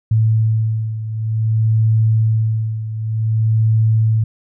sine beating tone pair, 110.5 / 111.04 Hz, A2 / A2, +8 / +16 cents, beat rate 0.54 Hz, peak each -14 / -19 dBFS, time 0.11-4.24 s, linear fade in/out 5 ms, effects none

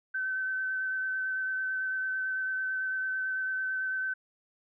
sine tone with vibrato, 1531 Hz, G6, 41 cents flat, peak -29 dBFS, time 0.14-4.14 s, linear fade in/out 10 ms, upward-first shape sine, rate 9 Hz, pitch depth 13 cents each way, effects none

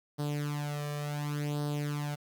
sawtooth tone with flanger, 146.83 Hz, D3, in tune, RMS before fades -34 dBFS, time 0.18-2.16 s, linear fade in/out 20 ms, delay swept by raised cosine 0.21 to 1.71 ms, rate 0.69 Hz, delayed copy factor +0.75, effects 10-bit

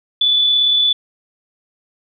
sine tone with amplitude modulation, 3471 Hz, A7, 24 cents flat, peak -10 dBFS, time 0.21-0.93 s, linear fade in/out 5 ms, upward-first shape sine, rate 37.4 Hz, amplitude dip 25%, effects none

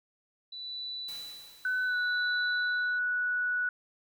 sine tone with tremolo, 3969 Hz, B7, 8 cents sharp, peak -35 dBFS, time 0.52-2.99 s, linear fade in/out 5 ms, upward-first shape sine, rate 0.68 Hz, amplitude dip 90%
white noise with exponential decay, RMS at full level -47 dBFS, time 1.08-2.97 s, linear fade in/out 5 ms, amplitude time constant 410 ms
sine tone with pitch glide, 1506 to 1473.3 Hz, F#6 to F#6, +30 to -8 cents, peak -27 dBFS, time 1.65-3.69 s, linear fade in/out 2 ms, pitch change -38 cents, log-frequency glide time 1.86-1.96 s
effects none

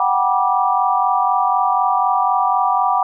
sine chord, G major seventh, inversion third, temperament equal with one note detuned, 740 / 784 / 971.4 / 1174.7 Hz, F#5 / G5 / B5 / D6, 0 / 0 / -29 / 0 cents, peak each -19 dBFS, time 0-3.03 s, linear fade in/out 2 ms, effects none

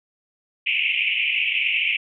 white band-pass noise, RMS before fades -22 dBFS, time 0.66-1.97 s, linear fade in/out 10 ms, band 2200 to 2900 Hz, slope 96 dB/octave, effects none

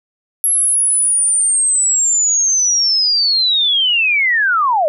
sine linear sweep, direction down, 11270 to 572 Hz, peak -11 dBFS, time 0.44-4.88 s, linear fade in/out 0 ms, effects none

